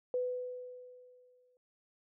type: tone with exponential decay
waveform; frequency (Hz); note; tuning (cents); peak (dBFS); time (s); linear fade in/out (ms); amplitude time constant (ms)
sine; 499.1; B4; +18; -29; 0.14-1.57; 1; 310
effects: none